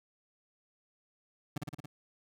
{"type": "tone with echo", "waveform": "30% pulse", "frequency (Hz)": 146.83, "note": "D3", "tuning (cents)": 0, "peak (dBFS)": -30, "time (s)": [1.56, 1.58], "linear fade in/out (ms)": 5, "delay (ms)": 56, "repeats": 5, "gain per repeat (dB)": -2, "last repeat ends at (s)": 1.86, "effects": []}